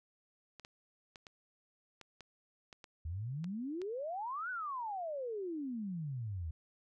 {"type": "clicks", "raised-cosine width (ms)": 0.2, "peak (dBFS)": -33, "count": 10, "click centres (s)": [0.597, 0.649, 1.158, 1.268, 2.013, 2.207, 2.728, 2.842, 3.443, 3.817]}
{"type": "exponential two-way sweep", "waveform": "sine", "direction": "up then down", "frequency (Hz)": [75.8, 1526, 75.8], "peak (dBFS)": -37, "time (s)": [3.05, 6.51], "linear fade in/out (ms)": 5, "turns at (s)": 4.5}
{"effects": []}